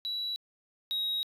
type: tone pair in turn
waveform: sine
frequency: 3922 / 3802 Hz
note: B7 / A#7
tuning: -13 / +33 cents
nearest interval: minor second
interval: 54 cents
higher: first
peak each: -30 / -26 dBFS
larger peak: second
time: 0.05-0.36 / 0.91-1.23 s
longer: second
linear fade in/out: 0 ms
effects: tanh soft clip ceiling -28 dBFS